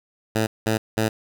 10% pulse tone bursts, 110 Hz, A2, in tune, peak -11 dBFS, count 3, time 0.35-1.09 s, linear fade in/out 10 ms, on 120 ms, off 190 ms, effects none

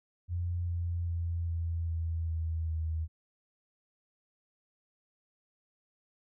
sine tone with pitch steps, 87.31 / 86.06 / 84.82 / 83.61 / 82.41 / 81.23 / 80.06 Hz, F2 / F2 / E2 / E2 / E2 / E2 / D#2, 0 / -25 / +50 / +25 / 0 / -25 / +50 cents, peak -30 dBFS, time 0.28-3.08 s, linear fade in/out 50 ms, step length 400 ms, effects none

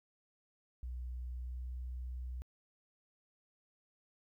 sine tone with pitch glide, 61.74 to 62.42 Hz, B1 to B1, 0 to +19 cents, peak -38 dBFS, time 0.83-2.42 s, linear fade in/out 0 ms, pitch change +19 cents, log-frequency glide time 1.39-1.62 s, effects tanh soft clip ceiling -36 dBFS + 13-bit

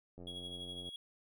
click train, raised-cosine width 2 ms, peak -38 dBFS, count 64, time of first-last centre 0.18-0.889 s, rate 88.8 Hz
triangle tone with tremolo, 3322 Hz, G#7, in tune, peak -40 dBFS, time 0.27-0.96 s, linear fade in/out 2 ms, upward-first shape sine, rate 12 Hz, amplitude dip 55%
effects none

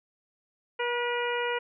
harmonic tone with a mistuned harmonic, 481.2 Hz, B4, 45 cents flat, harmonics 1 / 2 / 3 / 4 / 5 / 6, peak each -30 / -33 / -35 / -36 / -37 / -38 dBFS, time 0.79-1.59 s, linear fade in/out 10 ms, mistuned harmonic 4, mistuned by +20 cents, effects none

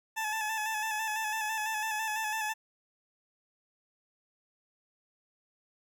20% pulse tone with vibrato, 868 Hz, A5, 24 cents flat, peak -26 dBFS, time 0.16-2.54 s, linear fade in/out 20 ms, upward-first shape square, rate 6 Hz, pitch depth 32 cents each way, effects none

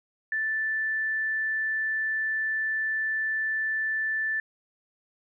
sine tone, 1760 Hz, A6, in tune, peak -25 dBFS, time 0.32-4.4 s, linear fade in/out 2 ms, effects none

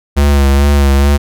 square tone with vibrato, 70.2 Hz, C#2, 22 cents sharp, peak -7 dBFS, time 0.16-1.18 s, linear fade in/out 20 ms, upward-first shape sine, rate 2.3 Hz, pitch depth 39 cents each way, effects none

